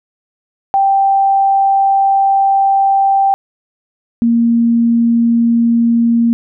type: tone pair in turn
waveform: sine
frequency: 784 / 233.1 Hz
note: G5 / A#3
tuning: 0 / 0 cents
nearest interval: octave + major sixth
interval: 2100 cents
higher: first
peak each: -8 / -8 dBFS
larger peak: neither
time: 0.74-3.34 / 4.22-6.33 s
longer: first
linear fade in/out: 0 ms
effects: none